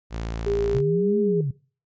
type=tone; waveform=sawtooth; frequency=56.2 Hz; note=A1; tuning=37 cents sharp; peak=-24 dBFS; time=0.1-0.82 s; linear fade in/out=50 ms
type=tone with pitch glide; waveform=sine; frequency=403.3 to 411.3 Hz; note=G4 to G#4; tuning=+49 to -17 cents; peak=-21 dBFS; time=0.46-1.41 s; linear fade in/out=5 ms; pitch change=+34 cents; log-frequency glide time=0.84-1.27 s
type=linear two-way sweep; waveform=sine; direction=up then down; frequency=128.1 to 220 to 128.1 Hz; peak=-22 dBFS; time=0.74-1.51 s; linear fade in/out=5 ms; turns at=1.19 s
effects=noise-tail reverb RT60 0.4 s tail -22 dB re dry + resampled to 16000 Hz